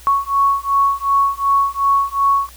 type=beating tone pair; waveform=sine; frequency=1108.7 / 1111.4 Hz; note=C#6 / C#6; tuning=0 / +4 cents; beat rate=2.7 Hz; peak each=-16 / -16 dBFS; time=0.07-2.49 s; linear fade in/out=0 ms; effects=added 60 Hz sine -41 dBFS peak until 2.56 s + white hiss -43 dBFS RMS until 2.56 s